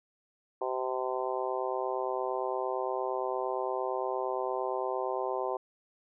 harmonic tone, 128.7 Hz, C3, 28 cents flat, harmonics 3 / 4 / 5 / 6 / 7 / 8, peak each -35 / -36 / -37 / -38 / -38 / -39 dBFS, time 0.61-5.57 s, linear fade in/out 5 ms, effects none

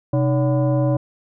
sine tone with frequency modulation, 130 Hz, C3, 11 cents flat, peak -15 dBFS, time 0.13-0.97 s, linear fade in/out 5 ms, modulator 438 Hz, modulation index 1, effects none

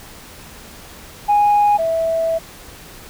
sine tone pair in turn, 826 / 655.6 Hz, G#5 / E5, -10 / -10 cents, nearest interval major third, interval 400 cents, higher first, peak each -9 / -15 dBFS, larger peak first, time 1.28-1.78 / 1.78-2.39 s, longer second, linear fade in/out 20 ms, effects tanh soft clip ceiling -8 dBFS + pink hiss -39 dBFS RMS until 3.09 s

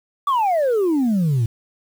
sine exponential sweep, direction down, 1174.7 to 108.5 Hz, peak -13 dBFS, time 0.27-1.46 s, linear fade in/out 5 ms, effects tanh soft clip ceiling -14 dBFS + 7-bit

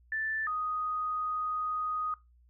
sine tone pair in turn, 1762 / 1245.9 Hz, A6 / D#6, +2 / +2 cents, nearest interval tritone, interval 600 cents, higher first, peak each -30 / -30 dBFS, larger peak neither, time 0.12-0.47 / 0.47-2.14 s, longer second, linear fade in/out 2 ms, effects noise-tail reverb RT60 0.2 s tail -19 dB re dry + added 60 Hz sine -59 dBFS peak until 2.49 s

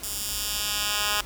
10% pulse tone with high-pass filter sweep, 207.7 Hz, G#3, in tune, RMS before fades -28 dBFS, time 0.03-1.21 s, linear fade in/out 2 ms, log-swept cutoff 7200 to 1600 Hz, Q 0.75, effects added 51 Hz sine -43 dBFS peak until 1.25 s + pink hiss -43 dBFS RMS until 1.25 s

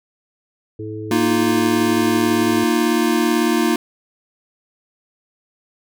harmonic tone, 107.7 Hz, A2, 37 cents flat, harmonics 1 / 3 / 4, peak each -30 / -30 / -30 dBFS, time 0.79-2.64 s, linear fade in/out 5 ms
square chord, Bb suspended fourth, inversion none, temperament equal, 233.1 / 311.1 / 349.2 Hz, Bb3 / Eb4 / F4, 0 / 0 / 0 cents, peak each -20 dBFS, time 1.11-3.76 s, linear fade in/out 2 ms
effects none

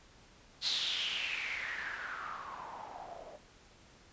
blue noise with low-pass filter sweep, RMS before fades -39 dBFS, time 0.61-3.39 s, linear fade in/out 50 ms, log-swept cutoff 4200 to 580 Hz, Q 5.7, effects pink hiss -60 dBFS RMS until 4.12 s + resampled to 16000 Hz

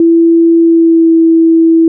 sine tone with pitch glide, 333.1 to 327.9 Hz, E4 to E4, +18 to -9 cents, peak -3 dBFS, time 0-1.88 s, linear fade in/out 2 ms, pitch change -27 cents, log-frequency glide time 0.59-1.13 s, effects none

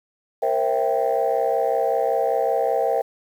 sine chord, C dominant seventh, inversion third, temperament equal with one note detuned, 466.2 / 531.5 / 659.3 / 784 Hz, Bb4 / C5 / E5 / G5, 0 / +27 / 0 / 0 cents, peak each -23 dBFS, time 0.42-3.02 s, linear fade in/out 10 ms, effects tanh soft clip ceiling -11 dBFS + 8-bit

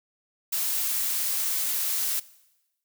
blue noise, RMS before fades -27 dBFS, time 0.52-2.2 s, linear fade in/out 10 ms, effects noise-tail reverb RT60 1.0 s tail -20 dB re dry

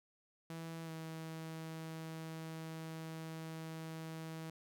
sawtooth tone with pitch glide, 164 to 161 Hz, E3 to E3, -9 to -41 cents, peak -40 dBFS, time 0.5-4.5 s, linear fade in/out 2 ms, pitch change -32 cents, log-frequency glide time 0.85-0.9 s, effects none

